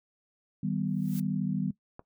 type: chord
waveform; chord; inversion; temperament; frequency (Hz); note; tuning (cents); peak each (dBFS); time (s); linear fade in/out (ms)
sine; Eb augmented; none; equal with one note detuned; 155.56 / 193.52 / 246.9; Eb3 / G3 / B3; 0 / -22 / 0; -32 / -30 / -34; 0.63-1.71; 5
type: noise with exponential growth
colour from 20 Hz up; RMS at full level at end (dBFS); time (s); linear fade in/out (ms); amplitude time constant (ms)
blue; -41; 0.87-1.2; 5; 70
type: click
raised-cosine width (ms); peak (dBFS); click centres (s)
1; -29; 1.994
effects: noise-tail reverb RT60 0.1 s tail -18 dB re dry